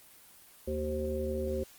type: harmonic tone with a mistuned harmonic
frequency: 76.3 Hz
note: D#2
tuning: 33 cents flat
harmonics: 1 / 3 / 5 / 7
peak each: -36 / -38 / -35 / -35 dBFS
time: 0.67-1.64 s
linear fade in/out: 10 ms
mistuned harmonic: 7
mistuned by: -20 cents
effects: white hiss -56 dBFS RMS until 1.78 s + Opus 24 kbps